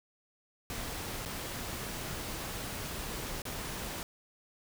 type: noise with dropouts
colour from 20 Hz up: pink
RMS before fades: -39 dBFS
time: 0.7-4.03 s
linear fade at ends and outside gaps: 1 ms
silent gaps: 1.252-1.258 / 3.419-3.453 s
effects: none